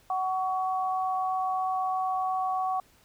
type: tone pair together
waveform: sine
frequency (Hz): 749.5 / 1123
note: F#5 / C#6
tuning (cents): +22 / +22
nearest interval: perfect fifth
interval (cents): 700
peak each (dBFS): -27 / -31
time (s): 0.1-2.8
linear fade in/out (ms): 2
effects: pink hiss -61 dBFS RMS until 3.04 s